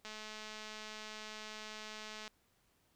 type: click train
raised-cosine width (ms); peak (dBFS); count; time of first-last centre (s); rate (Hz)
0.2; -30; 480; 0.05-2.278; 215
effects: pink hiss -74 dBFS RMS until 2.95 s